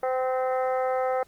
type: harmonic tone with a mistuned harmonic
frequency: 257.8 Hz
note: C4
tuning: 26 cents flat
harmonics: 2 / 3 / 4 / 5 / 6 / 7 / 8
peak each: -25 / -28 / -41 / -34 / -45 / -43 / -44 dBFS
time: 0.03-1.23 s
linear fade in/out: 2 ms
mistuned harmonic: 7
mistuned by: +24 cents
effects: pink hiss -60 dBFS RMS until 1.27 s + Opus 32 kbps